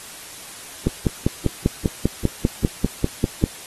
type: click train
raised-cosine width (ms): 3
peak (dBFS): -3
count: 14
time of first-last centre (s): 0.87-3.439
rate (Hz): 5.06
effects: white hiss -38 dBFS RMS until 3.66 s + AAC 32 kbps